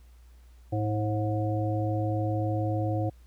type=harmonic tone with a mistuned harmonic; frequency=107.1 Hz; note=A2; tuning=46 cents flat; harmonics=1 / 3 / 5 / 7; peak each=-27 / -32 / -34 / -35 dBFS; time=0.72-3.1 s; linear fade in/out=10 ms; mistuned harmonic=7; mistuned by=-56 cents; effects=added 60 Hz sine -50 dBFS peak until 3.26 s + pink hiss -66 dBFS RMS until 3.26 s